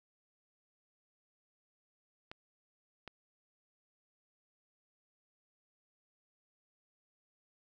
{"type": "clicks", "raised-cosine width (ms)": 0.3, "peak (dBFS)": -29, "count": 2, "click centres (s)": [2.315, 3.077], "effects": []}